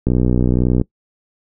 click train, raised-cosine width 3 ms, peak -3 dBFS, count 47, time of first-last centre 0.07-0.814 s, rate 61.8 Hz, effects noise-tail reverb RT60 0.1 s tail -23 dB re dry

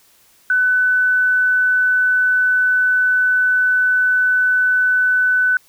sine tone, 1500 Hz, F#6, 23 cents sharp, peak -12 dBFS, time 0.5-5.57 s, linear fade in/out 2 ms, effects white hiss -53 dBFS RMS until 5.68 s

